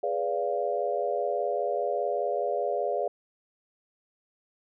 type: chord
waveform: sine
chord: G# diminished seventh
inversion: none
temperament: equal with one note detuned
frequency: 415.3 / 493.9 / 578.9 / 698.5 Hz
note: G#4 / B4 / D5 / F5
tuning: 0 / 0 / -25 / 0 cents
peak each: -32 / -32 / -30 / -31 dBFS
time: 0.03-3.08 s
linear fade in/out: 5 ms
effects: none